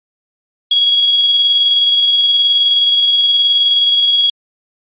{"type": "tone with tremolo", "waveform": "sine", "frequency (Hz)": 3322, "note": "G#7", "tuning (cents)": 0, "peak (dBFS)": -7, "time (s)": [0.71, 4.3], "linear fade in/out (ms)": 5, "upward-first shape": "square", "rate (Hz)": 19, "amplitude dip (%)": 25, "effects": ["resampled to 8000 Hz"]}